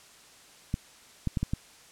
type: clicks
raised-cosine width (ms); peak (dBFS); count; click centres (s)
5; -15; 5; 0.741 / 1.273 / 1.372 / 1.43 / 1.535
effects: white hiss -54 dBFS RMS until 1.91 s + low-pass 9000 Hz 12 dB/octave